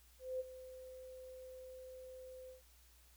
sine tone with ADSR envelope, 514 Hz, C5, 31 cents flat, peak -36 dBFS, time 0.19-2.62 s, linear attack 210 ms, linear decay 24 ms, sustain -14 dB, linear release 130 ms, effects added 60 Hz sine -65 dBFS peak until 3.16 s + white hiss -68 dBFS RMS until 3.16 s

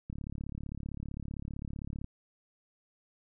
click train, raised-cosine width 5 ms, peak -27 dBFS, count 70, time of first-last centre 0.1-2.044 s, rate 35.5 Hz, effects none

